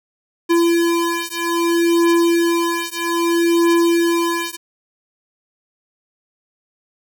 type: beating tone pair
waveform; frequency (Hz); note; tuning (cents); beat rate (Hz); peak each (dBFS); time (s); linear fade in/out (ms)
square; 338.6 / 339.22; E4 / E4; +46 / +50; 0.62; -18; 0.49-4.57; 20
effects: none